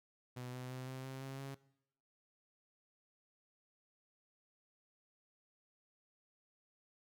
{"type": "tone with pitch steps", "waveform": "sawtooth", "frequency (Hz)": [124.9, 126.79, 128.71, 130.66, 132.63, 134.64, 136.68], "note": ["B2", "B2", "C3", "C3", "C3", "C3", "C#3"], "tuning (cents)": [20, 46, -28, -2, 24, 50, -24], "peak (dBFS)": -40, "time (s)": [0.36, 1.55], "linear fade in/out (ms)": 10, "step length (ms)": 170, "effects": ["noise-tail reverb RT60 0.8 s tail -20 dB re dry"]}